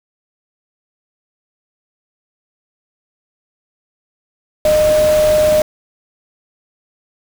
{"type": "tone in noise", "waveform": "sine", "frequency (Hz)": 612, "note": "D#5", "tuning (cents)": -29, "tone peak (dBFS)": -9, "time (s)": [4.65, 5.62], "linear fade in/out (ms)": 2, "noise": "pink", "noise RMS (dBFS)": -23, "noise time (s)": [4.65, 5.62], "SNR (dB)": 11, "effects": []}